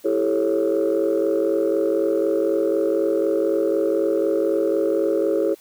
sine chord, A dominant seventh, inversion second, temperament just, 330 / 396 / 440 / 550 Hz, E4 / G4 / A4 / C#5, +2 / +18 / 0 / -14 cents, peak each -22 dBFS, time 0.04-5.55 s, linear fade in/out 20 ms, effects tanh soft clip ceiling -11 dBFS + white hiss -52 dBFS RMS until 5.6 s

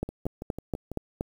two click trains, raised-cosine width 2 ms, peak -22 / -15 dBFS, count 6 / 6, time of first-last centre 0.09-0.916 / 0.03-1.209 s, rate 6.05 / 4.24 Hz, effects 8-bit

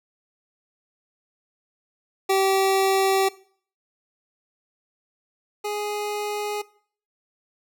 25% pulse tone pair in turn, 386.2 / 415.9 Hz, G4 / G#4, -26 / +2 cents, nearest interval minor second, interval 128 cents, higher second, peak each -14 / -22 dBFS, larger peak first, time 2.29-3.29 / 5.64-6.62 s, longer first, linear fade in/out 10 ms, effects noise-tail reverb RT60 0.5 s tail -20 dB re dry

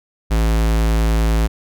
square tone, 55 Hz, A1, in tune, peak -14 dBFS, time 0.3-1.48 s, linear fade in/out 20 ms, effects none

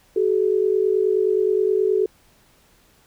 sine tone pair together, 378.2 / 427.7 Hz, F#4 / A4, +38 / -49 cents, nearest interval major second, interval 213 cents, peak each -19 dBFS, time 0.16-2.06 s, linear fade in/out 5 ms, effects pink hiss -57 dBFS RMS until 3.06 s

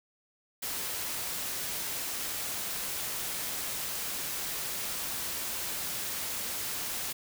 white noise, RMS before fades -35 dBFS, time 0.62-7.13 s, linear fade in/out 10 ms, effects none

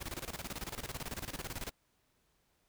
pink noise with tremolo, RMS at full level -40 dBFS, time 0-1.71 s, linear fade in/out 20 ms, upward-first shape square, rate 18 Hz, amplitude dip 80%, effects pink hiss -75 dBFS RMS until 2.68 s

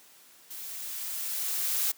blue noise with level ramp, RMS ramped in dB -41 to -27 dBFS, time 0.5-1.92 s, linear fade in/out 10 ms, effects white hiss -56 dBFS RMS until 1.97 s + high-pass 150 Hz 12 dB/octave

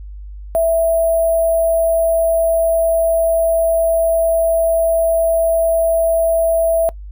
sine tone with sample-and-hold, 659.3 Hz, E5, in tune, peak -11 dBFS, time 0.55-6.89 s, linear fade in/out 0 ms, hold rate 11025 Hz, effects noise-tail reverb RT60 0.1 s tail -23 dB re dry + added 50 Hz sine -29 dBFS peak until 7.11 s

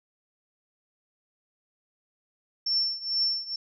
sine tone with tremolo, 5410 Hz, E8, 44 cents sharp, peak -21 dBFS, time 2.66-3.56 s, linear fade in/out 5 ms, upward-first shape triangle, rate 2.2 Hz, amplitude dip 90%, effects none

